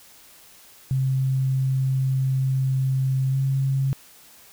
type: tone with pitch glide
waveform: sine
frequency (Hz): 132.5 to 134.97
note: C3 to C#3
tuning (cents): +22 to -46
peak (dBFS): -19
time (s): 0.91-3.93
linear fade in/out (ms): 0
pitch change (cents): +32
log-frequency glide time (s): 3.3-3.37
effects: white hiss -50 dBFS RMS until 4.52 s